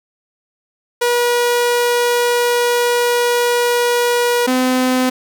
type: tone pair in turn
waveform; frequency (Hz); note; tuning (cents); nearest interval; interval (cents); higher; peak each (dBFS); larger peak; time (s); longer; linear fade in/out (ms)
sawtooth; 482.2 / 255.4; B4 / C4; -41 / -42; major seventh; 1101; first; -9; neither; 1.01-4.47 / 4.47-5.1; first; 10
effects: none